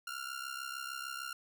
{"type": "ring-modulated tone", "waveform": "sawtooth", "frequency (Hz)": 1396.9, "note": "F6", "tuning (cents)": 0, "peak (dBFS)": -33, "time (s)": [0.07, 1.33], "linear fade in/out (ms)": 2, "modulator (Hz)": 33.3, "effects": []}